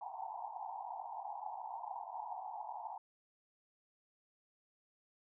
pink band-pass noise, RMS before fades -45 dBFS, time 0.01-2.98 s, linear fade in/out 5 ms, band 730 to 950 Hz, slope 96 dB/octave, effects none

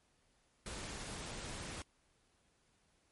pink noise, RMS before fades -45 dBFS, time 0.66-1.82 s, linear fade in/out 2 ms, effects pink hiss -74 dBFS RMS until 3.11 s + MP3 48 kbps

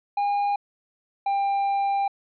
triangle tone pair in turn, 812 / 794.8 Hz, G#5 / G5, -39 / +24 cents, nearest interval unison, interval 37 cents, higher first, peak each -19 dBFS, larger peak neither, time 0.17-0.56 / 1.26-2.08 s, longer second, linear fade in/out 5 ms, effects resampled to 11025 Hz

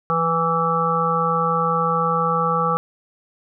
harmonic tone with a mistuned harmonic, 164.81 Hz, E3, in tune, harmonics 1 / 3 / 5 / 7 / 8, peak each -25 / -24 / -26 / -21 / -23 dBFS, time 0.1-2.77 s, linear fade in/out 0 ms, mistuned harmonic 1, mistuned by +36 cents, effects none

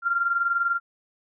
sine tone pair together, 1382.9 / 1403 Hz, F6 / F6, -17 / +8 cents, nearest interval unison, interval 25 cents, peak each -22 / -28 dBFS, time 0.02-0.8 s, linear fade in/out 50 ms, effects none

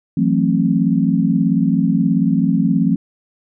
sine chord, F# half-diminished seventh, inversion third, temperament just, 166.5 / 185 / 222 / 266.4 Hz, E3 / F#3 / A3 / C4, +18 / 0 / +16 / +31 cents, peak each -18 dBFS, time 0.17-2.96 s, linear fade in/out 5 ms, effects none

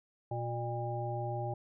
harmonic tone with a mistuned harmonic, 120 Hz, B2, 49 cents flat, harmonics 1 / 3 / 5 / 7, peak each -36 / -42 / -41 / -39 dBFS, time 0.31-1.54 s, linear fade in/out 5 ms, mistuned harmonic 7, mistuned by -70 cents, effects none

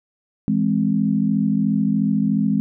sine chord, E augmented, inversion none, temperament equal, 164.81 / 207.7 / 261.6 Hz, E3 / G#3 / B#3, 0 / 0 / 0 cents, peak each -23 / -18 / -22 dBFS, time 0.48-2.6 s, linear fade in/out 0 ms, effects none

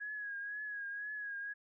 sine tone with vibrato, 1661.2 Hz, G#6, in tune, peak -39 dBFS, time 0-1.54 s, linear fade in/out 20 ms, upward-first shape triangle, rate 2 Hz, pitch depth 55 cents each way, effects none

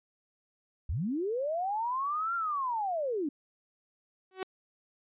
sine linear two-way sweep, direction up then down, 55 to 1396.9 to 268.5 Hz, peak -29 dBFS, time 0.89-3.29 s, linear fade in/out 5 ms, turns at 2.35 s
sawtooth tone with exponential growth, 376.3 Hz, F#4, 29 cents sharp, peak -26 dBFS, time 4.31-4.43 s, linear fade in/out 2 ms, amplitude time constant 26 ms
effects resampled to 8000 Hz

